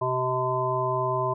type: harmonic tone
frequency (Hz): 127.9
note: C3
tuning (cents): -39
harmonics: 1 / 3 / 5 / 7 / 8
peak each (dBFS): -31 / -30 / -29 / -33 / -27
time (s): 0.01-1.34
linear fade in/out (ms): 10
effects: none